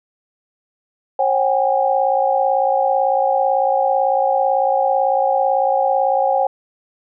sine tone cluster, 540 / 758 / 816 Hz, C#5 / F#5 / G#5, -45 / +42 / -31 cents, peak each -18 dBFS, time 1.19-6.47 s, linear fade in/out 5 ms, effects none

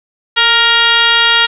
sine tone with frequency modulation, 2349 Hz, D7, in tune, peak -7 dBFS, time 0.36-1.47 s, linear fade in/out 20 ms, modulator 474 Hz, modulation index 2.8, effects none

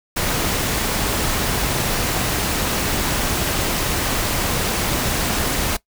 pink noise with amplitude modulation, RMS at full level -19 dBFS, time 0.16-5.77 s, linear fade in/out 10 ms, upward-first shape sine, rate 263 Hz, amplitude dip 40%, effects noise-tail reverb RT60 0.1 s tail -19 dB re dry

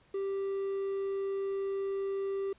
triangle tone with quantisation, 391.9 Hz, G4, in tune, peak -29 dBFS, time 0.14-2.53 s, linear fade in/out 5 ms, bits 9, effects pink hiss -65 dBFS RMS until 2.58 s + resampled to 8000 Hz

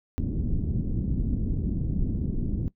pink low-pass noise, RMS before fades -27 dBFS, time 0.18-2.68 s, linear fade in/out 0 ms, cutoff 280 Hz, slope 24 dB/octave, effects noise-tail reverb RT60 0.1 s tail -19 dB re dry

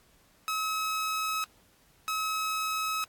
sawtooth tone pair in turn, 1283 / 1283 Hz, E6 / E6, -47 / -47 cents, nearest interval unison, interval 0 cents, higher neither, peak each -25 dBFS, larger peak neither, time 0.48-1.44 / 2.08-3.04 s, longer neither, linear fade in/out 0 ms, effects pink hiss -63 dBFS RMS until 3.08 s + AAC 64 kbps

